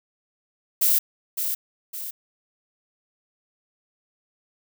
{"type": "noise with echo", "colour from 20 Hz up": "violet", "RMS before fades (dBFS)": -19, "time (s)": [0.81, 0.99], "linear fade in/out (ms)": 10, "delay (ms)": 560, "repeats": 2, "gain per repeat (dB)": -7, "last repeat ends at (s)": 2.11, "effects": []}